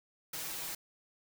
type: noise with comb filter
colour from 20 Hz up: white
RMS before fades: -40 dBFS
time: 0.33-0.75 s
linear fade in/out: 5 ms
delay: 6.2 ms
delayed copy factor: +0.9
effects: none